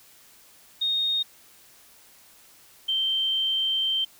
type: tone pair in turn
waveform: sine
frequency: 3708 / 3128 Hz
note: A#7 / G7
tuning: -10 / -4 cents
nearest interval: minor third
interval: 294 cents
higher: first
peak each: -22 dBFS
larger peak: neither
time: 0.81-1.23 / 2.88-4.05 s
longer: second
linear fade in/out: 10 ms
effects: white hiss -54 dBFS RMS until 4.19 s